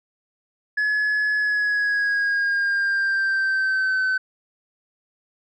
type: tone with pitch glide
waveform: sine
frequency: 1700 to 1523.3 Hz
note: G#6 to F#6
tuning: +40 to +50 cents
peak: -16 dBFS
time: 0.77-4.18 s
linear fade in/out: 10 ms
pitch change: -190 cents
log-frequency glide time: 1.37-4.03 s
effects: tanh soft clip ceiling -18 dBFS